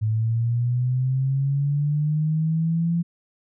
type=linear sweep; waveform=sine; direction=up; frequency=107.6 to 171.2 Hz; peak=-19 dBFS; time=0.01-3.03 s; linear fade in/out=20 ms; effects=none